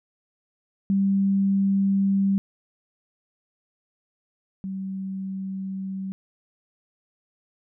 sine tone pair in turn, 196 / 191.74 Hz, G3 / G3, 0 / -38 cents, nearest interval unison, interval 38 cents, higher first, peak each -18 / -28 dBFS, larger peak first, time 0.9-2.38 / 4.64-6.12 s, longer neither, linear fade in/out 0 ms, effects none

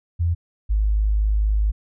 sine tone pair in turn, 85 / 52.21 Hz, F2 / G#1, -46 / +10 cents, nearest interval minor sixth, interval 844 cents, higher first, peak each -17 / -16 dBFS, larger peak second, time 0.19-0.35 / 0.69-1.72 s, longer second, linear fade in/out 20 ms, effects none

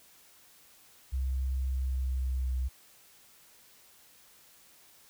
sine tone with pitch glide, 65.41 to 63.92 Hz, C2 to C2, 0 to -40 cents, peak -28 dBFS, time 1.12-2.69 s, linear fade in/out 20 ms, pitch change -40 cents, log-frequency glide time 1.65-2.55 s, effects white hiss -59 dBFS RMS until 5.09 s

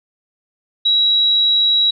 sine tone, 3876 Hz, B7, 33 cents flat, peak -11 dBFS, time 0.85-1.91 s, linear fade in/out 10 ms, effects none

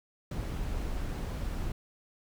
brown noise, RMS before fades -34 dBFS, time 0.31-1.72 s, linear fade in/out 5 ms, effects none

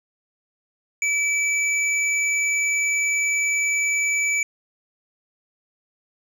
sine tone pair together, 2310 / 6890 Hz, D7 / A8, -29 / -37 cents, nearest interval octave + perfect fifth, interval 1892 cents, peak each -19 / -24 dBFS, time 1.02-4.43 s, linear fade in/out 2 ms, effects tanh soft clip ceiling -14 dBFS

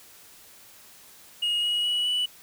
sine tone with pitch steps, 2874 / 2902 / 2931 / 2960 Hz, F7 / F#7 / F#7 / F#7, +49 / -34 / -17 / 0 cents, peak -20 dBFS, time 1.42-2.26 s, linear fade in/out 10 ms, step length 210 ms, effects tanh soft clip ceiling -22 dBFS + white hiss -51 dBFS RMS until 2.42 s

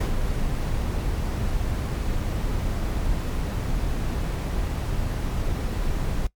brown noise with ADSR envelope, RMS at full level -21 dBFS, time 0-6.27 s, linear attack 9 ms, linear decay 96 ms, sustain -4 dB, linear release 4 ms, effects noise-tail reverb RT60 0.1 s tail -20 dB re dry + MP3 96 kbps

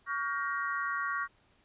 sine chord, G half-diminished seventh, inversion second, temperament just, 1128.9 / 1411.2 / 1568 / 1881.6 Hz, Db6 / F6 / G6 / Bb6, +31 / +18 / 0 / +16 cents, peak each -34 / -36 / -40 / -37 dBFS, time 0.06-1.28 s, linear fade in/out 50 ms, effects pink hiss -67 dBFS RMS until 1.64 s + resampled to 8000 Hz

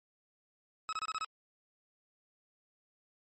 40% pulse tone bursts, 1284 Hz, E6, 46 cents flat, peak -33 dBFS, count 6, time 0.89-1.246 s, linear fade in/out 0 ms, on 36 ms, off 28 ms, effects MP3 32 kbps

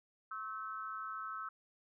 sine tone with amplitude modulation, 1304 Hz, E6, 19 cents flat, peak -36 dBFS, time 0.31-1.49 s, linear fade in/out 5 ms, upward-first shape sine, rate 213 Hz, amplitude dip 90%, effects none

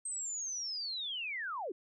sine linear sweep, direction down, 8372 to 316.8 Hz, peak -36 dBFS, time 0.05-1.72 s, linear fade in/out 5 ms, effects none

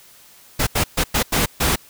pink noise bursts at uneven times, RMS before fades -18 dBFS, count 6, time 0.59-0.67 / 0.75-0.84 / 0.97-1.04 / 1.14-1.23 / 1.32-1.46 / 1.6-1.76 s, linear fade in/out 10 ms, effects white hiss -48 dBFS RMS until 1.89 s

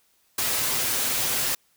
white noise with comb filter, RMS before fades -25 dBFS, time 0.38-1.55 s, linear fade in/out 5 ms, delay 7.8 ms, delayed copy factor +0.5, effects white hiss -65 dBFS RMS until 1.76 s

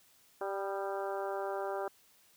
harmonic tone with a mistuned harmonic, 196 Hz, G3, in tune, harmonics 2 / 3 / 4 / 5 / 6 / 7 / 8, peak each -38 / -39 / -40 / -45 / -47 / -47 / -50 dBFS, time 0.41-1.88 s, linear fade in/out 2 ms, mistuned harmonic 6, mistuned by +47 cents, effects white hiss -65 dBFS RMS until 2.36 s

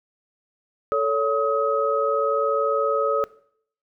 sine tone cluster, 441.4 / 562 / 1268 Hz, A4 / C#5 / D#6, +5 / +24 / +32 cents, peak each -23 dBFS, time 0.92-3.24 s, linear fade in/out 0 ms, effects noise-tail reverb RT60 0.6 s tail -19 dB re dry

